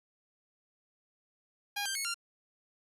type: tone with pitch steps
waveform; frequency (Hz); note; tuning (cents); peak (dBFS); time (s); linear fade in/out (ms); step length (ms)
10% pulse; 814 / 1573 / 2194 / 1388; G#5 / G6 / C#7 / F6; -35 / +6 / -18 / -11; -24; 1.76-2.144; 10; 96
effects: resampled to 32000 Hz + 11-bit